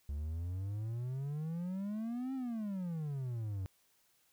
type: exponential two-way sweep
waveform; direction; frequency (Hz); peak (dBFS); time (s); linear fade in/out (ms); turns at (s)
triangle; up then down; 70 to 269.2 to 91.6; -34; 0.09-3.66; 0; 2.34
effects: white hiss -72 dBFS RMS until 4.32 s